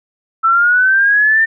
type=linear sweep; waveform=sine; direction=up; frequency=1318.5 to 1811 Hz; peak=-8 dBFS; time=0.43-1.46 s; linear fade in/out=20 ms; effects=none